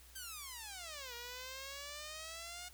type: exponential two-way sweep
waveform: 5% pulse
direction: down then up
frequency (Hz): 1595 to 472.1 to 723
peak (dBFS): -34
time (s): 0.15-2.69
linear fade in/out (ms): 10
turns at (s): 1.14
effects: added 62 Hz sine -60 dBFS peak until 2.73 s + white hiss -61 dBFS RMS until 2.73 s